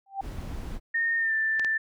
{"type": "tone with exponential growth", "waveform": "sine", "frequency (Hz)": 784, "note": "G5", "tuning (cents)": 0, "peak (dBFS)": -24, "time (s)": [0.06, 0.21], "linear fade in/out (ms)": 5, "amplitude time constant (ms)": 32}
{"type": "noise", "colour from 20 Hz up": "brown", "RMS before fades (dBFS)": -35, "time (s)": [0.2, 0.8], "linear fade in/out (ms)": 50}
{"type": "tone with pitch glide", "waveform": "sine", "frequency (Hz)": [1836, 1772.4], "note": ["A#6", "A6"], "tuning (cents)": [-27, 12], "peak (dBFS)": -23, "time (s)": [0.94, 1.78], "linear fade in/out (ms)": 10, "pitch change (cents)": -61, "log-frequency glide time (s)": [1.18, 1.34]}
{"type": "clicks", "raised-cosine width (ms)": 0.2, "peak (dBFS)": -18, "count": 2, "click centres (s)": [1.596, 1.647]}
{"effects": []}